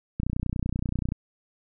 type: click train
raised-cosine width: 5 ms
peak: -15 dBFS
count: 29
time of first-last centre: 0.2-1.121 s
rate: 30.4 Hz
effects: none